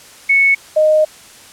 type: tone pair in turn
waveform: sine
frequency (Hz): 2209 / 618.1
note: C#7 / D#5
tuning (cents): -7 / -12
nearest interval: octave + minor seventh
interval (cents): 2205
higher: first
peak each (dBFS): -8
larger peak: neither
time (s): 0.29-0.55 / 0.76-1.05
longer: second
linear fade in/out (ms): 10
effects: white hiss -40 dBFS RMS until 1.52 s + low-pass 10000 Hz 12 dB/octave